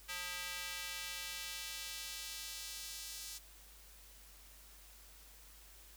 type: tone with high-pass filter sweep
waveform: square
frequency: 178.9 Hz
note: F3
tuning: 42 cents sharp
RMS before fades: -45 dBFS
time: 0.08-3.39 s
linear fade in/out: 20 ms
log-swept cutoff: 1900 to 5200 Hz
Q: 0.93
effects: added 50 Hz sine -60 dBFS peak until 5.96 s + white hiss -60 dBFS RMS until 5.96 s